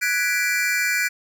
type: chord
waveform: square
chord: G# half-diminished seventh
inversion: third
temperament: equal with one note detuned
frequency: 1480 / 1667 / 1975.5 / 2349 Hz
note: F#6 / G#6 / B6 / D7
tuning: 0 / +6 / 0 / 0 cents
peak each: -26 / -28 / -27 / -24 dBFS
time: 0.01-1.09 s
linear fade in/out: 20 ms
effects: none